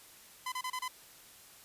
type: tone bursts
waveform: sawtooth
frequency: 1015 Hz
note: B5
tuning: 47 cents sharp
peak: -31 dBFS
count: 5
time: 0.46-0.881 s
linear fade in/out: 5 ms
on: 61 ms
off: 29 ms
effects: white hiss -56 dBFS RMS until 1.64 s + resampled to 32000 Hz